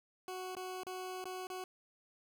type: tone with dropouts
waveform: 20% pulse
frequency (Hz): 370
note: F#4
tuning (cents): 0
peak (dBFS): -36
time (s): 0.28-1.64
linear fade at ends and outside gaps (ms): 1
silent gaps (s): 0.551-0.567 / 0.834-0.867 / 1.242-1.255 / 1.47-1.501
effects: none